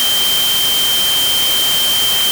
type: tone in noise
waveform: sine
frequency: 3136 Hz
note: G7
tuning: in tune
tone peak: -13 dBFS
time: 0-2.31 s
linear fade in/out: 0 ms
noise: white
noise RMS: -18 dBFS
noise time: 0-2.31 s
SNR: +2 dB
effects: none